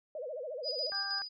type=tone with vibrato; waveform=sine; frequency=554.4 Hz; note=C#5; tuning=in tune; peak=-37 dBFS; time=0.15-0.9 s; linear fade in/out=2 ms; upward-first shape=sine; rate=14 Hz; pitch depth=240 cents each way
type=tone with tremolo; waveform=sine; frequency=4943 Hz; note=D#8; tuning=12 cents flat; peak=-32 dBFS; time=0.63-1.29 s; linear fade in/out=50 ms; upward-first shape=square; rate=6.3 Hz; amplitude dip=40%
type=harmonic tone; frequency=396.2 Hz; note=G4; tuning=18 cents sharp; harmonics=2 / 3 / 4; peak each=-44 / -46 / -39 dBFS; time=0.92-1.22 s; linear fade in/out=0 ms
effects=none